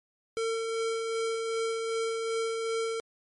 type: tone with tremolo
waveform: square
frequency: 452.6 Hz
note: A4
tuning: 49 cents sharp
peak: -28 dBFS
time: 0.37-3 s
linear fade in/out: 0 ms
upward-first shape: sine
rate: 2.6 Hz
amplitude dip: 30%
effects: MP3 48 kbps